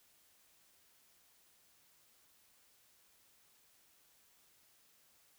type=silence; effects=white hiss -69 dBFS RMS until 5.38 s